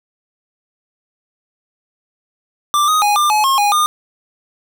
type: tone with pitch steps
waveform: square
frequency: 1180 / 1249 / 827 / 1195 / 850 / 1076 / 822 / 1215 Hz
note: D6 / D#6 / G#5 / D6 / G#5 / C6 / G#5 / D#6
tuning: +8 / +6 / -8 / +30 / +40 / +48 / -18 / -42 cents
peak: -12 dBFS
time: 2.74-3.86 s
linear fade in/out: 0 ms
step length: 140 ms
effects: none